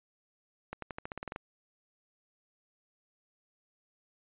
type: accelerating click train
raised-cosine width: 0.5 ms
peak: -23 dBFS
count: 11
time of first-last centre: 0.73-1.361 s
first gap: 93 ms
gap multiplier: 0.91
effects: resampled to 8000 Hz